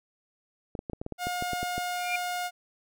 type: clicks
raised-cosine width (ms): 2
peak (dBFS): -21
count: 12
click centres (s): 0.752 / 0.791 / 0.898 / 0.933 / 1.015 / 1.064 / 1.123 / 1.27 / 1.424 / 1.533 / 1.63 / 1.78
type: tone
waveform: sawtooth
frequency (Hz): 715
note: F5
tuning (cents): +41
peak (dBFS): -26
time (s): 1.18-2.51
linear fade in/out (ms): 50
type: tone with exponential growth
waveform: sine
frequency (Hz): 2385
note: D7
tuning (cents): +26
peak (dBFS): -24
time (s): 1.93-2.16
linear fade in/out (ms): 5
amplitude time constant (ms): 49
effects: none